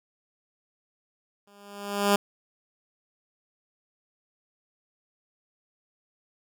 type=tone with exponential growth; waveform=10% pulse; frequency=202.3 Hz; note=G#3; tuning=45 cents flat; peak=-9 dBFS; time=1.47-2.16 s; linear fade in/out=5 ms; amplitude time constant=150 ms; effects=none